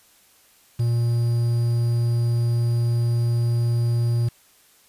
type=tone with quantisation; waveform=triangle; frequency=118.2 Hz; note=A#2; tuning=24 cents sharp; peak=-16 dBFS; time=0.79-4.29 s; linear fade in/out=10 ms; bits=7; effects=white hiss -56 dBFS RMS until 4.88 s + resampled to 32000 Hz